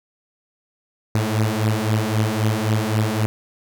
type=beating tone pair; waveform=sawtooth; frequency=106.8 / 110.6 Hz; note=G#2 / A2; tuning=+49 / +9 cents; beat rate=3.8 Hz; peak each=-17 dBFS; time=1.15-3.26 s; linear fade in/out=0 ms; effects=none